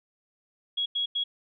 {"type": "tone bursts at uneven times", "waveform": "sine", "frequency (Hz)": 3322, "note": "G#7", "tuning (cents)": 0, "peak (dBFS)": -25, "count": 3, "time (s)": [[0.77, 0.86], [0.95, 1.06], [1.15, 1.24]], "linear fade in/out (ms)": 10, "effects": []}